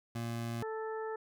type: tone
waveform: 25% pulse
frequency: 116.54 Hz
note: A#2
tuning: in tune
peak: -32 dBFS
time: 0.15-0.63 s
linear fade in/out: 5 ms
type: harmonic tone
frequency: 440 Hz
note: A4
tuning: in tune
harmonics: 1 / 2 / 3 / 4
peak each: -37 / -43 / -47 / -49 dBFS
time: 0.62-1.16 s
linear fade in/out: 5 ms
effects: none